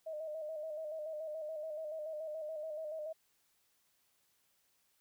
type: tone with vibrato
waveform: sine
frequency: 622.3 Hz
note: D#5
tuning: in tune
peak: -39 dBFS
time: 0.06-3.13 s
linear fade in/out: 10 ms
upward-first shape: square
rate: 7 Hz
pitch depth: 48 cents each way
effects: white hiss -75 dBFS RMS until 5 s